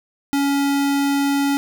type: tone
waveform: square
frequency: 280.4 Hz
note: C#4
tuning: 20 cents sharp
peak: -17 dBFS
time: 0.33-1.57 s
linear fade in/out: 0 ms
effects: 8-bit